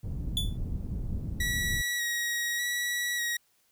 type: low-pass noise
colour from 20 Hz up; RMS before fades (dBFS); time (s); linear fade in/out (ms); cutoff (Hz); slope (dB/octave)
pink; -33; 0.03-1.82; 10; 160; 12
type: tone with exponential decay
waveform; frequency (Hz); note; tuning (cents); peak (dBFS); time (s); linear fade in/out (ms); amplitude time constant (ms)
45% pulse; 3460; A7; -30; -24; 0.37-0.57; 1; 42
type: tone with vibrato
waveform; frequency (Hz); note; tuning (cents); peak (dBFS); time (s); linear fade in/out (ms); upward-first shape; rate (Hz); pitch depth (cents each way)
sawtooth; 1916; A#6; +47; -25; 1.4-3.37; 5; square; 0.84; 17
effects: white hiss -69 dBFS RMS until 3.71 s